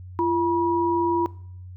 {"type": "tone pair together", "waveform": "sine", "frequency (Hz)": [342, 965], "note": ["F4", "B5"], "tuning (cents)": [-36, -40], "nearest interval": "octave + tritone", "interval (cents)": 1796, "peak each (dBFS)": -22, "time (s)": [0.19, 1.26], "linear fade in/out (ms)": 0, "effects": ["noise-tail reverb RT60 0.6 s tail -20 dB re dry", "added 91 Hz sine -37 dBFS peak until 1.76 s"]}